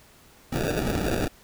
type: noise with sample-and-hold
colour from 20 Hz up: blue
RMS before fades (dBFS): -26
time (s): 0.52-1.28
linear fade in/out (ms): 5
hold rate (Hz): 1050
effects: pink hiss -54 dBFS RMS until 1.43 s